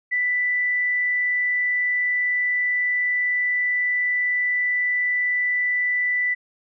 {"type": "tone", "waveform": "sine", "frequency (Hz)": 1981, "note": "B6", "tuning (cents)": 5, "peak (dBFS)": -19, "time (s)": [0.11, 6.35], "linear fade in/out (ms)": 20, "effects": []}